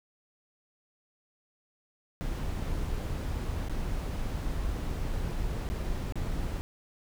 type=noise with dropouts; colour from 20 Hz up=brown; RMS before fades=-32 dBFS; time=2.21-6.61 s; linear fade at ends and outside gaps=0 ms; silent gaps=3.685-3.696 / 5.689-5.7 / 6.123-6.156 s; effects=none